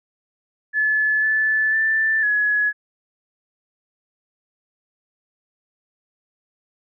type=tone with pitch steps; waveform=sine; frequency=1724 / 1742 / 1768 / 1688 Hz; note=A6 / A6 / A6 / G#6; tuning=-36 / -18 / +8 / +28 cents; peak=-16 dBFS; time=0.73-2.73 s; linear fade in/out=50 ms; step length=500 ms; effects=none